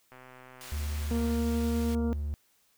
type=click train; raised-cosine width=0.5 ms; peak=-35 dBFS; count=154; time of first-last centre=0.12-1.315 s; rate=128 Hz
type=high-pass noise; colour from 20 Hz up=pink; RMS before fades=-46 dBFS; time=0.61-1.95 s; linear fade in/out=0 ms; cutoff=1700 Hz; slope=12 dB/octave
type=tone with vibrato; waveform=triangle; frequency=74 Hz; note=D2; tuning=14 cents sharp; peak=-28 dBFS; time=0.72-2.34 s; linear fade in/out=0 ms; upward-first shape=sine; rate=1.2 Hz; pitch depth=16 cents each way
type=harmonic tone; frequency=233.1 Hz; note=A#3; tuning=in tune; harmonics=1 / 2 / 3 / 4 / 5 / 6; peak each=-28 / -35 / -47 / -49 / -53 / -52 dBFS; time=1.11-2.13 s; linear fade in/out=0 ms
effects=white hiss -68 dBFS RMS until 2.77 s